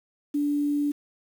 sine tone with quantisation, 290.5 Hz, D4, 19 cents flat, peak -22 dBFS, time 0.34-0.92 s, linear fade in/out 10 ms, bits 8, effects none

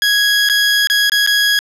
20% pulse tone with dropouts, 1661.2 Hz, G#6, in tune, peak -6 dBFS, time 0.02-1.59 s, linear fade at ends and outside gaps 1 ms, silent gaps 0.489-0.497 / 0.872-0.899 / 1.097-1.119 / 1.264-1.273 s, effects low-pass 11000 Hz 12 dB/octave + 7-bit

